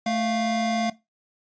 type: tone pair together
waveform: square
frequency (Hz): 220 / 698.5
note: A3 / F5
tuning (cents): 0 / 0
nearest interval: octave + minor sixth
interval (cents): 2000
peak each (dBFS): -26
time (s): 0.06-0.9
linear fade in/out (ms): 5
effects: noise-tail reverb RT60 0.2 s tail -17 dB re dry + resampled to 16000 Hz